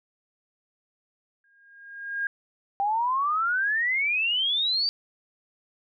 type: tone with exponential growth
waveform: sine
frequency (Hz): 1622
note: G#6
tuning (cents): -41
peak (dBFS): -23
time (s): 1.44-2.27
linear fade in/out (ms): 2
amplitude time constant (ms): 180
type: exponential sweep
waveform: sine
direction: up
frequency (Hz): 784 to 4684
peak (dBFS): -22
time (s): 2.8-4.89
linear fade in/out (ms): 0
effects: none